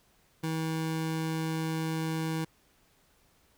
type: tone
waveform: 25% pulse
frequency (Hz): 160.4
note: E3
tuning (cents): -47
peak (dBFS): -26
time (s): 0.43-2.45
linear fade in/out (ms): 10
effects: pink hiss -66 dBFS RMS until 3.57 s